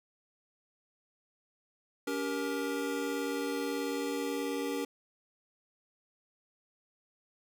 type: chord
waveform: square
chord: G diminished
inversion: second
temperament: just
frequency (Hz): 282.2 / 392 / 470.4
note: Db4 / G4 / Bb4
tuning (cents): +31 / 0 / +16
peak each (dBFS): -36 / -39 / -37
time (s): 2.07-4.85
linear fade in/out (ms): 5
effects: none